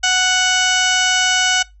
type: harmonic tone with a mistuned harmonic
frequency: 740 Hz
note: F#5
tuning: in tune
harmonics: 1 / 2 / 3 / 4 / 5 / 6 / 7 / 8 / 9 / 10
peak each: -22 / -18 / -23 / -18 / -28 / -28 / -27 / -22 / -27 / -27 dBFS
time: 0.03-1.63 s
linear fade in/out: 10 ms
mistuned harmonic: 10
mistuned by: +59 cents
effects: noise-tail reverb RT60 0.2 s tail -22 dB re dry + added 50 Hz sine -43 dBFS peak until 1.8 s